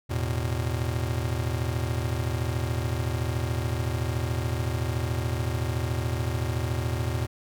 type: chord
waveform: square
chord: E suspended fourth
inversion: none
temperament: just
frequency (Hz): 82.41 / 109.88 / 123.61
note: E2 / A2 / B2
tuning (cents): 0 / -2 / +2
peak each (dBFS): -31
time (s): 0.09-7.27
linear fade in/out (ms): 20
effects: none